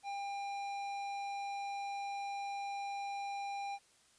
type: tone with tanh clipping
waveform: triangle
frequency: 800 Hz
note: G5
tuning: 35 cents sharp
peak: -40 dBFS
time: 0.03-3.79 s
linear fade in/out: 50 ms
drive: 18 dB
effects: white hiss -67 dBFS RMS until 4.18 s + resampled to 22050 Hz